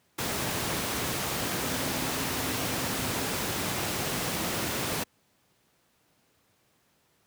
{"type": "tone in noise", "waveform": "sine", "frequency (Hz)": 261.6, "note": "C4", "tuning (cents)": 0, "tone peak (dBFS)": -39, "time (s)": [1.61, 3.27], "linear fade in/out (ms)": 10, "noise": "pink", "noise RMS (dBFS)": -30, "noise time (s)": [0.18, 5.04], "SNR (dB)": -12, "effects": ["pink hiss -68 dBFS RMS until 7.26 s", "high-pass 100 Hz 12 dB/octave"]}